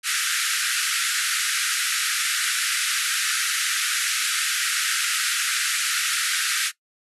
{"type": "band-pass noise", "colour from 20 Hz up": "pink", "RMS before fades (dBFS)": -24, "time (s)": [0.03, 6.72], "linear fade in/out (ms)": 50, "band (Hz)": [1300, 12000], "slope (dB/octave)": 96, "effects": ["noise-tail reverb RT60 0.1 s tail -17 dB re dry"]}